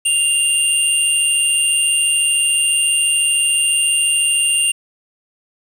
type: tone pair together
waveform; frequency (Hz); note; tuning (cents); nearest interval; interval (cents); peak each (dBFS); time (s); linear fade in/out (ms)
sine; 2794 / 8927; F7 / C#9; 0 / +11; octave + minor sixth; 2011; -14; 0.05-4.72; 10
effects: tanh soft clip ceiling -9 dBFS + 7-bit